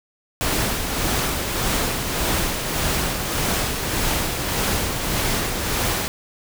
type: noise with tremolo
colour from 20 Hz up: pink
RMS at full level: -21 dBFS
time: 0.41-6.08 s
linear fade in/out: 0 ms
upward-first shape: sine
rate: 1.7 Hz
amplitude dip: 40%
effects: none